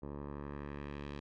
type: tone with low-pass filter sweep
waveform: 10% pulse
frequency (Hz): 71.8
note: D2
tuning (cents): -39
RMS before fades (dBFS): -44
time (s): 0.02-1.2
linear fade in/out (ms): 10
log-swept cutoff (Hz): 770 to 3800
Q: 1.2
effects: none